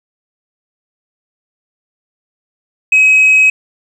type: tone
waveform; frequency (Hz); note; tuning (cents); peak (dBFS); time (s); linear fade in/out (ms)
sine; 2545; D#7; +39; -3; 2.92-3.5; 5
effects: tanh soft clip ceiling -3 dBFS + 7-bit